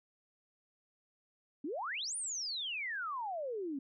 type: exponential two-way sweep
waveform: sine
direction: up then down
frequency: 261.6 to 9620 to 261.6 Hz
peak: -36 dBFS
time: 1.64-3.79 s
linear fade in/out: 5 ms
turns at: 2.16 s
effects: none